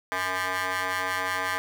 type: ring-modulated tone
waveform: 15% pulse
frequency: 185.7 Hz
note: F#3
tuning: 7 cents sharp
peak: -17 dBFS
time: 0.12-1.58 s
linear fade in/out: 0 ms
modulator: 1390 Hz
effects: none